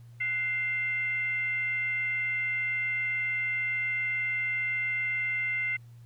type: tone with frequency modulation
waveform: sine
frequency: 2093 Hz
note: C7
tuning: in tune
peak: -27 dBFS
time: 0.2-5.77 s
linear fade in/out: 10 ms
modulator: 614 Hz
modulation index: 0.4
effects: added 118 Hz sine -47 dBFS peak until 6.05 s + pink hiss -67 dBFS RMS until 6.05 s